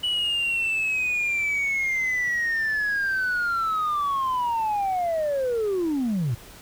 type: linear sweep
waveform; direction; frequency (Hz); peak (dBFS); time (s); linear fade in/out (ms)
sine; down; 2960 to 107.4; -20; 0.03-6.35; 10
effects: tanh soft clip ceiling -20 dBFS + pink hiss -46 dBFS RMS until 6.61 s